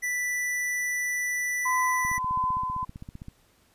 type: tone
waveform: square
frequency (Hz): 1975.5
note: B6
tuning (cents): 0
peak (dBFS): -27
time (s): 0.02-2.19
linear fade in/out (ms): 20
type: tone with tremolo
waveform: sine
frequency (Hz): 1018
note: C6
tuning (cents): -48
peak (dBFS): -23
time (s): 1.65-2.85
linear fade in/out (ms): 10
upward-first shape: sine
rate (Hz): 1.6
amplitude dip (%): 45
type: click train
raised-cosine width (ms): 5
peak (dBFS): -27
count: 20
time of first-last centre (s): 2.05-3.284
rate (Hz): 15.4
effects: pink hiss -63 dBFS RMS until 3.74 s + resampled to 32000 Hz